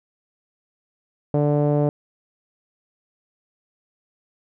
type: tone with low-pass filter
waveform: sawtooth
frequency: 146.83 Hz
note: D3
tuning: in tune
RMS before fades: -19 dBFS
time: 1.34-1.89 s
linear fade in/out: 0 ms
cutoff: 580 Hz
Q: 2.5
effects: none